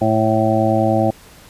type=harmonic tone; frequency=110 Hz; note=A2; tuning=in tune; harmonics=1 / 2 / 3 / 5 / 6 / 7; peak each=-20 / -20 / -20 / -20 / -20 / -20 dBFS; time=0.01-1.11 s; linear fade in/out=10 ms; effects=pink hiss -44 dBFS RMS until 1.49 s + resampled to 32000 Hz